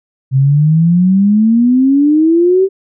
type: exponential sweep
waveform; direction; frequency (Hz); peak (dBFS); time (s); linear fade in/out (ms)
sine; up; 130.1 to 392; -6; 0.31-2.69; 50
effects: none